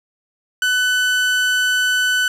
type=tone; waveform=30% pulse; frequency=1500 Hz; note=F#6; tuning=23 cents sharp; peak=-12 dBFS; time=0.62-2.28 s; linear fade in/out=2 ms; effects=low-pass 10000 Hz 12 dB/octave + 7-bit